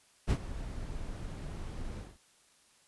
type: noise with ADSR envelope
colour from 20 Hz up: brown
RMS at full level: -25 dBFS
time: 0.27-2.18 s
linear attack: 34 ms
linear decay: 70 ms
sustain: -15 dB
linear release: 200 ms
effects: white hiss -65 dBFS RMS until 2.87 s + resampled to 24000 Hz